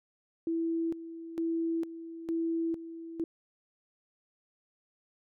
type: tone with tremolo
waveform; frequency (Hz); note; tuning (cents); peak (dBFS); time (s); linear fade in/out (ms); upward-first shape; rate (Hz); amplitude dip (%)
sine; 330.2; E4; +3; -28; 0.47-3.24; 2; square; 1.1; 75
effects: none